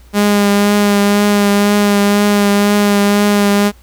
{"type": "tone with vibrato", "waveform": "sawtooth", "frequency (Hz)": 204.1, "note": "G#3", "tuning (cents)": -30, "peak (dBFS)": -5, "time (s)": [0.13, 3.72], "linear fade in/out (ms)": 50, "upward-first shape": "triangle", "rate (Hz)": 2, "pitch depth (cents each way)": 20, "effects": ["added 60 Hz sine -40 dBFS peak until 3.82 s", "pink hiss -49 dBFS RMS until 3.82 s"]}